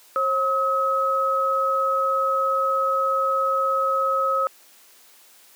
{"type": "tone pair together", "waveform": "sine", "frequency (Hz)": [537.8, 1279], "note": ["C5", "D#6"], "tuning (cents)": [47, 47], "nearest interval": "octave + minor third", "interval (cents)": 1500, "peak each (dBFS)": [-24, -20], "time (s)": [0.16, 4.47], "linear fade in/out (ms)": 0, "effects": ["white hiss -52 dBFS RMS until 5.55 s", "high-pass 300 Hz 12 dB/octave"]}